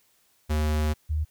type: tone pair in turn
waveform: square / sine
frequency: 76.3 / 76.92 Hz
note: D#2 / D#2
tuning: -33 / -19 cents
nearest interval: unison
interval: 14 cents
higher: second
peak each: -23 dBFS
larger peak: neither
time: 0.49-0.94 / 1.09-1.25 s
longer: first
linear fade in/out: 20 ms
effects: white hiss -65 dBFS RMS until 1.3 s